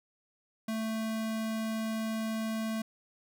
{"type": "tone", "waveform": "square", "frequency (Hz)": 221.4, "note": "A3", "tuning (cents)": 11, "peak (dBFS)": -32, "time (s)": [0.68, 2.82], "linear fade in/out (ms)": 5, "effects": []}